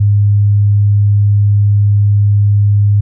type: tone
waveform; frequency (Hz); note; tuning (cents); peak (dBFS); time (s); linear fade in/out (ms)
sine; 102.4; G#2; -24; -6; 0-3.01; 10
effects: none